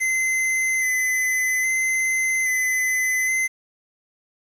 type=tone with vibrato; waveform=square; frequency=2043 Hz; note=C7; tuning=42 cents flat; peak=-20 dBFS; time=0-3.48 s; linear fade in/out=20 ms; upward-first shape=square; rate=0.61 Hz; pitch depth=14 cents each way; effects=resampled to 32000 Hz + 8-bit